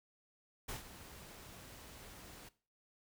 pink noise with ADSR envelope, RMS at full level -42 dBFS, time 0.68-2.49 s, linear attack 13 ms, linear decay 130 ms, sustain -12 dB, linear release 6 ms, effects noise-tail reverb RT60 0.4 s tail -19 dB re dry

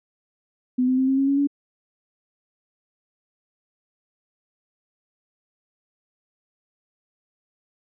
sine tone with pitch steps, 252.1 / 257.1 / 262.2 / 267.4 / 272.7 / 278.1 / 283.6 Hz, B3 / C4 / C4 / C4 / C#4 / C#4 / C#4, +36 / -30 / +4 / +38 / -28 / +6 / +40 cents, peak -17 dBFS, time 0.78-1.473 s, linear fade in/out 10 ms, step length 99 ms, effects none

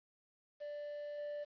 triangle tone with level steps, 587.3 Hz, D5, in tune, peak -40 / -38 dBFS, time 0.6-1.45 s, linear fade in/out 20 ms, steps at 1.18 s, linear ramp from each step 2 ms, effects resampled to 11025 Hz + 11-bit

